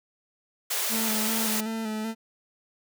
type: high-pass noise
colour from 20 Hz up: white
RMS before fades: -28 dBFS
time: 0.7-1.61 s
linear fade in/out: 10 ms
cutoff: 360 Hz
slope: 96 dB/octave
type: tone with vibrato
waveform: 40% pulse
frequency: 220 Hz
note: A3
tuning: in tune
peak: -28 dBFS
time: 0.89-2.15 s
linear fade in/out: 50 ms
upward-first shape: square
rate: 2.6 Hz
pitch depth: 29 cents each way
effects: none